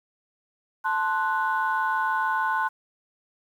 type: chord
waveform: sine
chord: F# diminished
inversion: first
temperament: equal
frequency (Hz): 880 / 1046.5 / 1480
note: A5 / C6 / F#6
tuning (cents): 0 / 0 / 0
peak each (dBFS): -26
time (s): 0.84-2.69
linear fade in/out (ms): 20
effects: tanh soft clip ceiling -14 dBFS + 9-bit